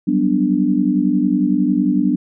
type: chord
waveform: sine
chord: G major seventh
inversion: third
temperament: equal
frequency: 185 / 196 / 246.9 / 293.7 Hz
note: F#3 / G3 / B3 / D4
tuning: 0 / 0 / 0 / 0 cents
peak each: -21 / -20 / -18 / -17 dBFS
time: 0.07-2.16 s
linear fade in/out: 10 ms
effects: none